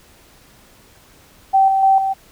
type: tone with level steps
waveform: sine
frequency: 774 Hz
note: G5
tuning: 22 cents flat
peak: -9 / -13 / -9 / -16 dBFS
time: 1.53-2.14 s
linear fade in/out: 20 ms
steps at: 1.68 / 1.83 / 1.98 s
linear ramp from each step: 2 ms
effects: pink hiss -49 dBFS RMS until 2.31 s